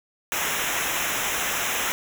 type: noise with comb filter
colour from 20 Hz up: pink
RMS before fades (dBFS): -26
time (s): 0.32-1.92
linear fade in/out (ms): 0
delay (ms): 0.22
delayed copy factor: -0.9
effects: none